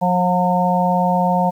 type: harmonic tone with a mistuned harmonic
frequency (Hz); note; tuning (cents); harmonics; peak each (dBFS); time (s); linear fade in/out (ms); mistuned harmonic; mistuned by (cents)
179.2; F3; +45; 1 / 3 / 4 / 5; -18 / -22 / -19 / -19; 0.01-1.51; 20; 5; +24
effects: 8-bit